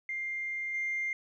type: tone with level steps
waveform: sine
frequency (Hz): 2100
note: C7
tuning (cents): +6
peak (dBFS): -32 / -29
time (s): 0.09-1.13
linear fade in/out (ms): 2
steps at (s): 0.74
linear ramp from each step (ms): 5
effects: tanh soft clip ceiling -26 dBFS